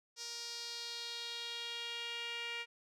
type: tone with band-pass filter sweep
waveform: sawtooth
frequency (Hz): 470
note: A#4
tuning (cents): +14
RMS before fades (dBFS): -43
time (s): 0.16-2.66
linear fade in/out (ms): 50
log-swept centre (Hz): 5400 to 2500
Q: 3.2
effects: none